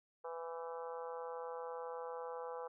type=harmonic tone with a mistuned harmonic; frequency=166 Hz; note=E3; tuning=12 cents sharp; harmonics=3 / 4 / 5 / 6 / 7 / 8 / 9; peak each=-44 / -55 / -49 / -51 / -53 / -56 / -63 dBFS; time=0.24-2.68 s; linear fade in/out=10 ms; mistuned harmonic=9; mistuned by=+39 cents; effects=none